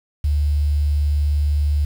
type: tone with quantisation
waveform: sine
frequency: 73.42 Hz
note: D2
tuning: in tune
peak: -15 dBFS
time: 0.24-1.85 s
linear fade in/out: 5 ms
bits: 7
effects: none